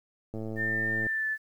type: click train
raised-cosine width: 2 ms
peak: -24 dBFS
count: 81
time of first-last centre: 0.34-1.067 s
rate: 110 Hz
type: tone with pitch glide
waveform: sine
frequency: 1799 to 1747.8 Hz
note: A6 to A6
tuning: +38 to -12 cents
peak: -27 dBFS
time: 0.56-1.38 s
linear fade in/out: 50 ms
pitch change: -50 cents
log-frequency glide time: 0.99-1.27 s
effects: 10-bit